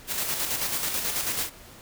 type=noise with tremolo; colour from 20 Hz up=white; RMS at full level=-27 dBFS; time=0.07-1.5 s; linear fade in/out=50 ms; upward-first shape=square; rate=9.2 Hz; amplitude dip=40%; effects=pink hiss -48 dBFS RMS until 1.81 s